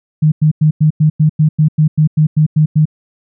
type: tone bursts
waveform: sine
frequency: 153.9 Hz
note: D#3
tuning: 19 cents flat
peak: -6 dBFS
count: 14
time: 0.22-2.855 s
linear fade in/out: 10 ms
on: 100 ms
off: 95 ms
effects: none